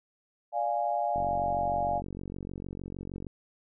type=chord; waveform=sine; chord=D diminished; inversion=none; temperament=equal; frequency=587.3 / 698.5 / 830.6 Hz; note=D5 / F5 / Ab5; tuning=0 / 0 / 0 cents; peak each=-33 / -29 / -31 dBFS; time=0.52-2.02 s; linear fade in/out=50 ms
type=click train; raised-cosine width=3 ms; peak=-26 dBFS; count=99; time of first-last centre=1.16-3.268 s; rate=46.5 Hz
effects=none